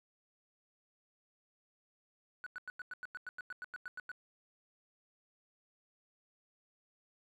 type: tone bursts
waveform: triangle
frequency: 1480 Hz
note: F#6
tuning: in tune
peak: -38 dBFS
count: 15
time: 2.44-4.116 s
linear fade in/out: 0 ms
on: 24 ms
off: 94 ms
effects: tanh soft clip ceiling -36 dBFS